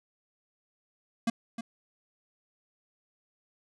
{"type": "tone with echo", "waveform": "square", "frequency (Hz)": 230.2, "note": "A#3", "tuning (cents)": -22, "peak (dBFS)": -25, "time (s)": [1.27, 1.3], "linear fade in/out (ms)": 5, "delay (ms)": 310, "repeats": 1, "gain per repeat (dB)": -10, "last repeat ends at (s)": 1.61, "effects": ["resampled to 24000 Hz"]}